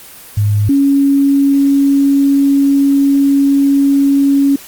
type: tone pair in turn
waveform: sine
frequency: 103.83 / 278.3 Hz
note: G#2 / C#4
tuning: 0 / +7 cents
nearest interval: octave + perfect fourth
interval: 1707 cents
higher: second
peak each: -9 / -7 dBFS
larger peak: second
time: 0.37-0.69 / 0.69-4.56 s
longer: second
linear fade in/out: 5 ms
effects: white hiss -35 dBFS RMS until 4.67 s + Opus 24 kbps